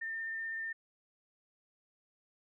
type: tone with vibrato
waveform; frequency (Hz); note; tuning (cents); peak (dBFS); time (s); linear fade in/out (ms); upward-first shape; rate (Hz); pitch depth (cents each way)
sine; 1806; A6; +45; -36; 0.01-0.73; 10; triangle; 16; 13
effects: none